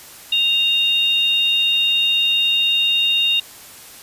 sine tone pair together, 2794 / 3708 Hz, F7 / A#7, 0 / -10 cents, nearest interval perfect fourth, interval 490 cents, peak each -17 dBFS, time 0.32-3.4 s, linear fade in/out 5 ms, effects white hiss -40 dBFS RMS until 4.02 s + resampled to 32000 Hz

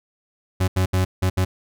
40% pulse tone bursts at uneven times, 93 Hz, F#2, 9 cents sharp, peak -16 dBFS, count 5, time 0.6-0.68 / 0.76-0.86 / 0.93-1.05 / 1.22-1.3 / 1.37-1.45 s, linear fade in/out 10 ms, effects none

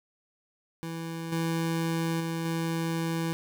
25% pulse tone with level steps, 164.81 Hz, E3, in tune, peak -30 / -23 / -26 / -24 dBFS, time 0.83-3.33 s, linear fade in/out 0 ms, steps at 1.32 / 2.2 / 2.45 s, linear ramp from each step 5 ms, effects none

